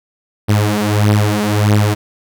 sawtooth beating tone pair, 103.83 / 105.43 Hz, G#2 / G#2, 0 / +27 cents, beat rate 1.6 Hz, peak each -10 dBFS, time 0.48-1.95 s, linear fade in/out 20 ms, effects none

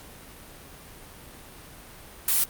blue noise, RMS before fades -22 dBFS, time 2.28-2.44 s, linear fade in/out 2 ms, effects pink hiss -46 dBFS RMS until 2.49 s + Opus 48 kbps

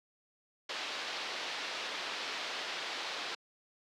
white low-pass noise, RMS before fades -39 dBFS, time 0.69-3.35 s, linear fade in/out 5 ms, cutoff 4400 Hz, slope 24 dB/octave, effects high-pass 400 Hz 12 dB/octave

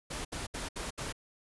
pink noise bursts, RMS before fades -38 dBFS, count 5, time 0.1-1.126 s, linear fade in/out 10 ms, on 150 ms, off 69 ms, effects resampled to 24000 Hz

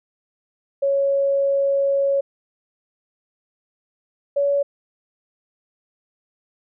sine tone pair in turn, 554.4 / 565.1 Hz, C#5 / C#5, 0 / +33 cents, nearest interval unison, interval 33 cents, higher second, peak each -16 dBFS, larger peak neither, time 0.82-2.21 / 4.36-4.63 s, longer first, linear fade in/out 10 ms, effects none

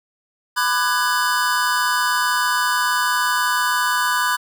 square chord, G# half-diminished seventh, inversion first, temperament just, 996.7 / 1196.1 / 1495.1 / 1661.2 Hz, B5 / D6 / F#6 / G#6, +16 / +31 / +18 / 0 cents, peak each -22 / -25 / -23 / -25 dBFS, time 0.56-4.37 s, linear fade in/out 20 ms, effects none

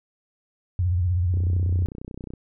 sine tone with vibrato, 89 Hz, F2, 33 cents sharp, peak -19 dBFS, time 0.79-1.86 s, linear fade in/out 0 ms, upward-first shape triangle, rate 16 Hz, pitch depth 130 cents each way
click train, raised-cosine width 3 ms, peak -23 dBFS, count 32, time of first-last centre 1.34-2.337 s, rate 31.1 Hz
effects none

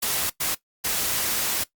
white noise bursts at uneven times, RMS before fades -25 dBFS, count 3, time 0.02-0.3 / 0.4-0.55 / 0.84-1.64 s, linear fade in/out 10 ms, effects noise-tail reverb RT60 0.1 s tail -17 dB re dry + Opus 48 kbps

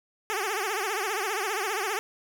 10% pulse tone with vibrato, 406.2 Hz, G#4, 38 cents flat, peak -19 dBFS, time 0.3-1.99 s, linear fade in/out 0 ms, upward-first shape triangle, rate 15 Hz, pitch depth 200 cents each way, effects none

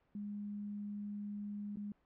sine tone with dropouts, 205.7 Hz, G#3, 16 cents flat, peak -40 dBFS, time 0.15-1.92 s, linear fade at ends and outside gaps 2 ms, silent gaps 1.759-1.77 s, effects pink hiss -75 dBFS RMS until 2.05 s + low-pass 2000 Hz 12 dB/octave

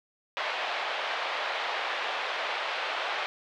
pink band-pass noise, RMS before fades -32 dBFS, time 0.37-3.26 s, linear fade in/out 0 ms, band 590 to 3600 Hz, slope 24 dB/octave, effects none

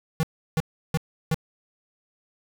square tone bursts, 160 Hz, D#3, 49 cents sharp, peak -21 dBFS, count 4, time 0.2-1.344 s, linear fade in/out 0 ms, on 31 ms, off 340 ms, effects none

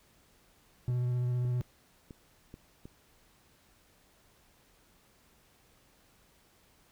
triangle tone with vibrato, 123.47 Hz, B2, in tune, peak -26 dBFS, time 0.88-1.61 s, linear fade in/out 0 ms, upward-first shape triangle, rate 15 Hz, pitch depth 19 cents each way
clicks, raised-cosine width 3 ms, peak -33 dBFS, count 6, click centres 0.899 / 1.451 / 1.615 / 2.108 / 2.541 / 2.855 s
effects pink hiss -65 dBFS RMS until 6.91 s

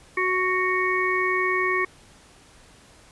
harmonic tone, 370 Hz, F#4, in tune, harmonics 1 / 3 / 5 / 6, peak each -26 / -26 / -26 / -26 dBFS, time 0.17-1.85 s, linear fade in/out 5 ms, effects pink hiss -52 dBFS RMS until 3.11 s + resampled to 24000 Hz

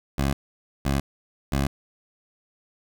15% pulse tone bursts, 69 Hz, C#2, 7 cents flat, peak -15 dBFS, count 3, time 0.18-1.67 s, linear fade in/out 5 ms, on 150 ms, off 520 ms, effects none

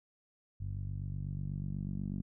10% pulse tone with low-pass filter sweep, 48.1 Hz, G1, 32 cents flat, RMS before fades -38 dBFS, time 0.6-2.22 s, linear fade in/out 10 ms, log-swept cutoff 99 to 210 Hz, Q 2.3, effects none

